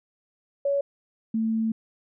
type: tone pair in turn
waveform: sine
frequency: 562 / 223 Hz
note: C#5 / A3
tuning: +24 / +23 cents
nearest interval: octave + major third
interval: 1601 cents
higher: first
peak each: -21 / -22 dBFS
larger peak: first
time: 0.65-0.81 / 1.34-1.72 s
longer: second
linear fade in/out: 5 ms
effects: none